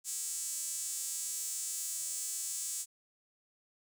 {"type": "tone with high-pass filter", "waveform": "sawtooth", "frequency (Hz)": 327.3, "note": "E4", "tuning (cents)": -12, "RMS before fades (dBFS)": -38, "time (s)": [0.04, 2.86], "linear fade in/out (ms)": 50, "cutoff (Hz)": 7600, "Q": 3, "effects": []}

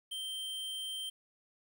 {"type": "tone", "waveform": "square", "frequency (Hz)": 3136, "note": "G7", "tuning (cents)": 0, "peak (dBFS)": -38, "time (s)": [0.11, 1.1], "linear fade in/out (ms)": 10, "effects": ["11-bit"]}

